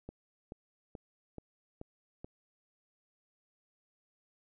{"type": "click train", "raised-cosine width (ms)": 2, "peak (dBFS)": -30, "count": 6, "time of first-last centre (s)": [0.09, 2.245], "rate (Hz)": 2.32, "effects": []}